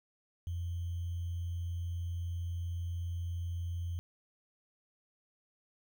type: tone with sample-and-hold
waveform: sine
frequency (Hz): 86.3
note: F2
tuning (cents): -20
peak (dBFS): -34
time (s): 0.47-3.99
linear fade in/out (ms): 0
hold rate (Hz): 3150
effects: none